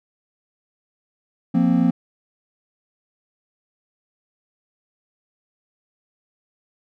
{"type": "chord", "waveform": "triangle", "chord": "F suspended fourth", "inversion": "none", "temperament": "equal", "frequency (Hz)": [174.61, 233.1, 261.6], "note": ["F3", "Bb3", "C4"], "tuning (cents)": [0, 0, 0], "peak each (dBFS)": -17, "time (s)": [1.54, 1.91], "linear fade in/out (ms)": 10, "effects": []}